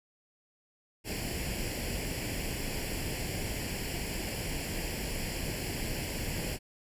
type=noise with comb filter; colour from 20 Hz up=pink; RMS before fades=-35 dBFS; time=1.04-6.59 s; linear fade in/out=50 ms; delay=0.4 ms; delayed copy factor=+0.75; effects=resampled to 32000 Hz